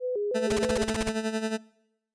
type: tone with vibrato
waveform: sine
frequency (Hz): 454.9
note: A#4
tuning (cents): -42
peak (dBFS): -26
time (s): 0-0.86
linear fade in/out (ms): 50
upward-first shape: square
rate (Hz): 3.2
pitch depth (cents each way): 170
type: tone with tremolo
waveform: 20% pulse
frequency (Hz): 220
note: A3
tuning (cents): 0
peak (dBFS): -20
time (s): 0.34-1.58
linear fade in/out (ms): 20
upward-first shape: sine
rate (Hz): 11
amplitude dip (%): 70
type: noise bursts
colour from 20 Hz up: pink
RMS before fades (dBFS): -29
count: 10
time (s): 0.5-1.094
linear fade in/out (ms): 5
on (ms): 27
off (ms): 36
effects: noise-tail reverb RT60 0.8 s tail -23 dB re dry + resampled to 22050 Hz